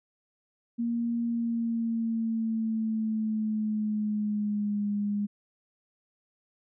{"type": "tone with pitch glide", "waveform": "sine", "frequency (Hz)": [234.3, 205.2], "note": ["A#3", "G#3"], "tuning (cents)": [9, -21], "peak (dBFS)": -26, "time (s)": [0.78, 5.27], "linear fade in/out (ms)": 20, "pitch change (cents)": -230, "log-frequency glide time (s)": [1.24, 4.88], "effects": []}